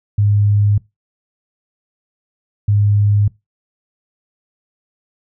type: tone pair in turn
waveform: sine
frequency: 102.9 / 102.9 Hz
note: G#2 / G#2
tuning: -16 / -16 cents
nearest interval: unison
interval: 0 cents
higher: neither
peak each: -10 dBFS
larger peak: neither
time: 0.18-0.78 / 2.68-3.28 s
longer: neither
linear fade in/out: 5 ms
effects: noise-tail reverb RT60 0.2 s tail -21 dB re dry